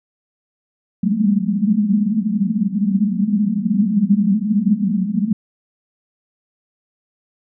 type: band-pass noise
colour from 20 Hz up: white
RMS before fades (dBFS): -17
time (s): 1.03-5.33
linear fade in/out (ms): 5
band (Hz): 190 to 220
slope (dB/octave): 96
effects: none